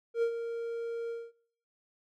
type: tone with ADSR envelope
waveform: triangle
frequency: 464.3 Hz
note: A#4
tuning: 7 cents flat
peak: -21 dBFS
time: 0.14-1.32 s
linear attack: 84 ms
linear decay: 82 ms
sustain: -10 dB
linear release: 220 ms
effects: noise-tail reverb RT60 0.6 s tail -20 dB re dry + MP3 96 kbps